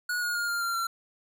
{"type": "tone with pitch steps", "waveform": "square", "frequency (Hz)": [1457, 1437.8, 1418.8, 1400.1, 1381.6, 1363.4], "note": ["F#6", "F6", "F6", "F6", "F6", "F6"], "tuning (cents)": [-27, 50, 27, 4, -19, -42], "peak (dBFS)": -28, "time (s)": [0.09, 0.87], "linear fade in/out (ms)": 5, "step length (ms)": 130, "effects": []}